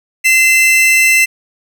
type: tone pair together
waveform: 45% pulse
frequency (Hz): 2061 / 2666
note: C7 / E7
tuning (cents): -27 / +19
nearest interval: major third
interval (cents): 446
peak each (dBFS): -10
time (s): 0.24-1.26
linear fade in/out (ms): 20
effects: none